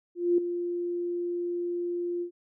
sine tone with ADSR envelope, 349.2 Hz, F4, in tune, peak -18 dBFS, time 0.15-2.31 s, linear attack 230 ms, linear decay 4 ms, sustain -10 dB, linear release 94 ms, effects none

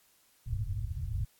white low-pass noise, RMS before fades -34 dBFS, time 0.46-1.25 s, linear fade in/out 10 ms, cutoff 120 Hz, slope 48 dB/octave, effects white hiss -66 dBFS RMS until 1.39 s + AAC 64 kbps

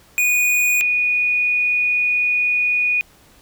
square / sine tone pair in turn, 2464 / 2464 Hz, D#7 / D#7, -17 / -17 cents, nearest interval unison, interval 0 cents, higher neither, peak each -15 dBFS, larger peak neither, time 0.18-0.81 / 0.81-3.01 s, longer second, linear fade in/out 0 ms, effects pink hiss -51 dBFS RMS until 3.41 s

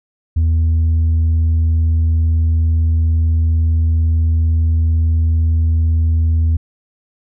sine tone, 81.1 Hz, E2, 28 cents flat, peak -8 dBFS, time 0.36-6.57 s, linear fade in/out 10 ms, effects tanh soft clip ceiling -10 dBFS

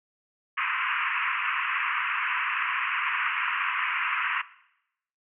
pink band-pass noise, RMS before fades -28 dBFS, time 0.57-4.42 s, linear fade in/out 10 ms, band 1000 to 2800 Hz, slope 96 dB/octave, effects noise-tail reverb RT60 0.8 s tail -18 dB re dry

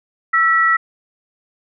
sine tone pair together, 1327 / 1933.9 Hz, E6 / B6, +11 / -37 cents, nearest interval perfect fifth, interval 652 cents, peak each -14 dBFS, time 0.33-0.77 s, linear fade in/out 10 ms, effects none

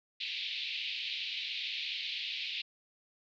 white band-pass noise, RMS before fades -38 dBFS, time 0.2-2.62 s, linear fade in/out 10 ms, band 2300 to 4100 Hz, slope 48 dB/octave, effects none

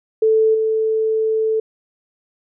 sine tone with level steps, 440 Hz, A4, in tune, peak -11 / -15 dBFS, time 0.22-1.6 s, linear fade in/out 5 ms, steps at 0.54 s, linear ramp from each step 10 ms, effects none

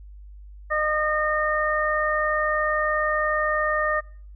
harmonic tone, 611 Hz, D#5, 32 cents flat, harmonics 1 / 2 / 3, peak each -25 / -25 / -25 dBFS, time 0.7-4.01 s, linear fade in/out 20 ms, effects noise-tail reverb RT60 0.5 s tail -23 dB re dry + added 50 Hz sine -40 dBFS peak until 4.35 s

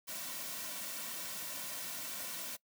white noise with comb filter, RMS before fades -42 dBFS, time 0.07-2.57 s, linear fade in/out 20 ms, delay 2.4 ms, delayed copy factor -0.55, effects noise-tail reverb RT60 0.1 s tail -22 dB re dry + high-pass 150 Hz 12 dB/octave

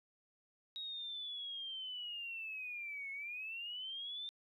triangle linear two-way sweep, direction down then up, 3801 to 2179 to 3603 Hz, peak -38 dBFS, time 0.76-4.29 s, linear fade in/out 0 ms, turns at 3.11 s, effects tanh soft clip ceiling -40 dBFS + resampled to 32000 Hz

